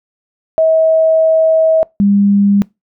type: tone pair in turn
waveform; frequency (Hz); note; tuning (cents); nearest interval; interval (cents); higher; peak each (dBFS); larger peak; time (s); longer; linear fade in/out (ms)
sine; 642 / 201.1; E5 / G3; -46 / +44; octave + minor sixth; 2010; first; -7; neither; 0.58-1.83 / 2-2.62; first; 0
effects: noise-tail reverb RT60 0.2 s tail -23 dB re dry